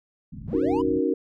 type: low-pass noise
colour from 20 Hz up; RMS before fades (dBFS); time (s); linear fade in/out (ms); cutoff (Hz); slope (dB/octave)
white; -38; 0.32-1; 10; 230; 48
type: linear sweep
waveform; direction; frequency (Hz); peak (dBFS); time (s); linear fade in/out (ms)
triangle; up; 96.3 to 1028; -27; 0.47-0.82; 10
type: chord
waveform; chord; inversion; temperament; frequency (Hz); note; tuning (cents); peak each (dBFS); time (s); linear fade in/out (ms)
sine; D# minor seventh; third; equal; 277.2 / 311.1 / 370 / 466.2; C#4 / D#4 / F#4 / A#4; 0 / 0 / 0 / 0; -26; 0.53-1.14; 2
effects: none